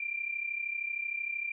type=tone pair together; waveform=sine; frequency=2349 / 2382 Hz; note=D7 / D7; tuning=0 / +24 cents; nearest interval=unison; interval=24 cents; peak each=-37 / -34 dBFS; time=0-1.52 s; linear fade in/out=5 ms; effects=none